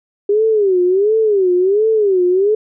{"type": "tone with vibrato", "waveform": "sine", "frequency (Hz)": 398.1, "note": "G4", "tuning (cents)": 27, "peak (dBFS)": -10, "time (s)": [0.29, 2.55], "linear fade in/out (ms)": 5, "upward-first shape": "sine", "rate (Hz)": 1.4, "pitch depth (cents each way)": 190, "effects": []}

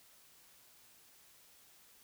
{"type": "silence", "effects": ["white hiss -63 dBFS RMS until 2.03 s"]}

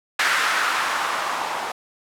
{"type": "noise with low-pass filter sweep", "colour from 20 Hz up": "violet", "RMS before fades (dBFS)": -23, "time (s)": [0.19, 1.72], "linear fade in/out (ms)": 5, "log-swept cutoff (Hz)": [1600, 820], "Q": 2, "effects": []}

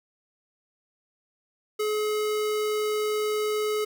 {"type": "tone", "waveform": "square", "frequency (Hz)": 425.2, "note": "G#4", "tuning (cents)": 41, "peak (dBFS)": -25, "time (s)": [1.79, 3.85], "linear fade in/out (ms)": 10, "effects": []}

